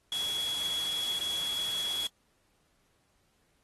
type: tone in noise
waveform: sine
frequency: 3350 Hz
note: G#7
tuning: 14 cents sharp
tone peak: -30 dBFS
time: 0.12-2.07 s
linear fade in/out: 2 ms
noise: white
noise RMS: -40 dBFS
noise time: 0.12-2.07 s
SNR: +7 dB
effects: pink hiss -72 dBFS RMS until 3.63 s + AAC 32 kbps